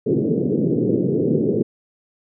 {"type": "band-pass noise", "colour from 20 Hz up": "white", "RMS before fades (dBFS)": -19, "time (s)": [0.06, 1.63], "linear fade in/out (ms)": 10, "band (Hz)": [120, 450], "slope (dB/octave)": 48, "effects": []}